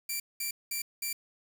5% pulse tone bursts, 2349 Hz, D7, in tune, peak -22 dBFS, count 4, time 0.09-1.13 s, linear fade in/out 5 ms, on 110 ms, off 200 ms, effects 8-bit

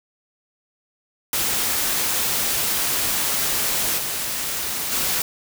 white noise with level steps, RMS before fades -22 / -26 / -22 dBFS, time 1.33-5.22 s, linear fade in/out 2 ms, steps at 3.97 / 4.91 s, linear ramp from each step 20 ms, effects none

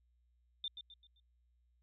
sine tone with echo, 3585 Hz, A7, 32 cents sharp, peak -37 dBFS, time 0.64-0.68 s, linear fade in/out 2 ms, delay 130 ms, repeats 4, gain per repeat -8 dB, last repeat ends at 1.2 s, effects added 60 Hz sine -70 dBFS peak until 1.82 s

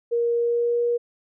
sine tone with pitch glide, 470.9 to 476.4 Hz, A#4 to A#4, +18 to +38 cents, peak -19 dBFS, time 0.11-0.98 s, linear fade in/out 20 ms, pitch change +20 cents, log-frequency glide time 0.34-0.82 s, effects none

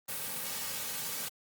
white noise with comb filter, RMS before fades -37 dBFS, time 0.08-1.29 s, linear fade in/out 10 ms, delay 2.9 ms, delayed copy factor -0.55, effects high-pass 100 Hz 12 dB/octave + Opus 32 kbps

